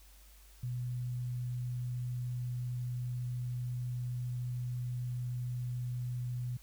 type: tone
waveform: sine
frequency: 123.47 Hz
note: B2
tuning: in tune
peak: -34 dBFS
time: 0.63-6.57 s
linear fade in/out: 5 ms
effects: added 50 Hz sine -56 dBFS peak until 6.62 s + white hiss -62 dBFS RMS until 6.62 s